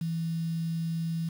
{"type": "tone with quantisation", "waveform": "sine", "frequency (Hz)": 164.81, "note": "E3", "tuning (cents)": 0, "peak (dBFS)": -28, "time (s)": [0.01, 1.29], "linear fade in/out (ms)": 5, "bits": 8, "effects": []}